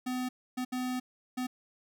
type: tone bursts at uneven times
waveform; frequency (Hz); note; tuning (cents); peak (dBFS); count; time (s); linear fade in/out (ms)
square; 252.6; B3; +39; -32; 4; 0.06-0.29 / 0.57-0.65 / 0.72-1 / 1.37-1.47; 10
effects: none